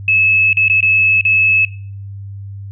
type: tone with dropouts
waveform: sine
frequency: 2595 Hz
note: E7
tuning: 28 cents flat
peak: -9 dBFS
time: 0.08-1.65 s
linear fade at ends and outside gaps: 2 ms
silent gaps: 0.53-0.57 / 0.682-0.698 / 0.806-0.827 / 1.211-1.251 s
effects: noise-tail reverb RT60 0.5 s tail -18 dB re dry + added 99 Hz sine -26 dBFS peak until 2.71 s